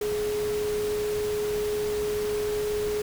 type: tone in noise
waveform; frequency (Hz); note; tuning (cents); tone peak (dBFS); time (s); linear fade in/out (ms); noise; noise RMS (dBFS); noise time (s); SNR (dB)
sine; 420; G#4; +19; -25; 0.01-3.02; 5; pink; -37; 0.01-3.02; +9
effects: none